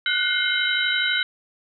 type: tone cluster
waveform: sine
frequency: 1453 / 1505 / 2121 / 3047 / 3866 Hz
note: F#6 / F#6 / C7 / G7 / B7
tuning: -32 / +29 / +23 / -50 / -38 cents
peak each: -26 dBFS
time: 0.06-1.23 s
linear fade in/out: 2 ms
effects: none